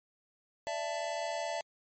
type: chord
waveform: square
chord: D suspended second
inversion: none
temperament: equal with one note detuned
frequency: 587.3 / 667.7 / 880 Hz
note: D5 / E5 / A5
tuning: 0 / +22 / 0 cents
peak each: -40 / -37 / -40 dBFS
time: 0.67-1.61 s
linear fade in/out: 0 ms
effects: MP3 32 kbps